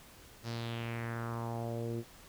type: tone with low-pass filter sweep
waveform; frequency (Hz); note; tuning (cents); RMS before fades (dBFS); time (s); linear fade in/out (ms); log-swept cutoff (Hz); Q
sawtooth; 116.54; A#2; 0; -38; 0.43-2.04; 50; 5500 to 350; 3
effects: pink hiss -56 dBFS RMS until 2.28 s